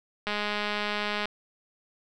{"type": "click train", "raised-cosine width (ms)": 0.3, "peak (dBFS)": -14, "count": 206, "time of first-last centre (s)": [0.27, 1.256], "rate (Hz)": 208, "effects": []}